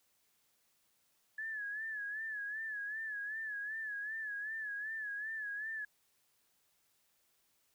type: tone with vibrato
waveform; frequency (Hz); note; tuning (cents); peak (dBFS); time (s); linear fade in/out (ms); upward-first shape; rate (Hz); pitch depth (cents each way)
sine; 1714; A6; -46; -38; 1.38-5.85; 5; sine; 2.6; 78
effects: white hiss -75 dBFS RMS until 7.74 s